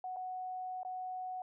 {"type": "tone with dropouts", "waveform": "sine", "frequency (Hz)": 740, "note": "F#5", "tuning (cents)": 0, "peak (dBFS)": -38, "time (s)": [0.04, 1.42], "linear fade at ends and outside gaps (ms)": 2, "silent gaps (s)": [[0.162, 0.167], [0.832, 0.849]], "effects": []}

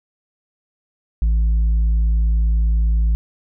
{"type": "tone with tanh clipping", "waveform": "sine", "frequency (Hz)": 55, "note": "A1", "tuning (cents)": 0, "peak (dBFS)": -14, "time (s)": [1.22, 3.15], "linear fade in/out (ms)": 0, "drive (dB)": 3, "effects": []}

